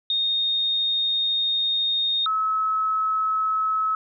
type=tone pair in turn; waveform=sine; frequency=3694 / 1291.8 Hz; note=A#7 / E6; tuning=-16 / -35 cents; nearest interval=octave + tritone; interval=1819 cents; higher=first; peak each=-20 dBFS; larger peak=neither; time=0.1-2.26 / 2.26-3.95 s; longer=first; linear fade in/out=2 ms; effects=none